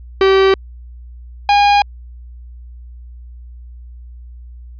45% pulse tone pair in turn, 385.8 / 815.6 Hz, G4 / G#5, -28 / -32 cents, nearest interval octave + minor second, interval 1296 cents, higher second, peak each -8 dBFS, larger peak neither, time 0.21-0.54 / 1.49-1.82 s, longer neither, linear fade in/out 2 ms, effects added 60 Hz sine -32 dBFS peak until 4.79 s + resampled to 11025 Hz

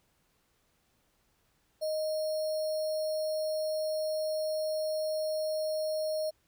sine tone with sample-and-hold, 622.3 Hz, D#5, in tune, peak -29 dBFS, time 1.81-6.31 s, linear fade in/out 20 ms, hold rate 4900 Hz, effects pink hiss -72 dBFS RMS until 6.47 s

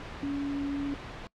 sine tone in noise, 282.3 Hz, C#4, 32 cents sharp, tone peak -29 dBFS, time 0.23-0.94 s, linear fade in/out 0 ms, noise pink, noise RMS -41 dBFS, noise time 0-1.27 s, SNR +9 dB, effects noise-tail reverb RT60 0.1 s tail -23 dB re dry + low-pass 3000 Hz 12 dB/octave

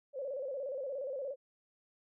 sine tone with vibrato, 541 Hz, C#5, 42 cents flat, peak -36 dBFS, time 0.13-1.36 s, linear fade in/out 50 ms, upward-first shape square, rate 17 Hz, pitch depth 89 cents each way, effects none

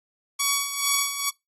5% pulse tone with tremolo, 1127 Hz, C#6, 28 cents sharp, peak -8 dBFS, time 0.39-1.3 s, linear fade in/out 10 ms, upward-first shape sine, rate 2.3 Hz, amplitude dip 65%, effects noise-tail reverb RT60 0.2 s tail -24 dB re dry + AAC 32 kbps

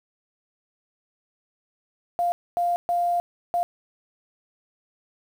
sine tone bursts at uneven times, 698.5 Hz, F5, in tune, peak -20 dBFS, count 4, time 2.19-2.32 / 2.57-2.76 / 2.89-3.2 / 3.54-3.63 s, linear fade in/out 0 ms, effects 8-bit

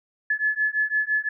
sine beating tone pair, 1715 / 1720.9 Hz, A6 / A6, -45 / -39 cents, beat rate 5.9 Hz, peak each -24 dBFS, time 0.3-1.29 s, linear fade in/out 5 ms, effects none

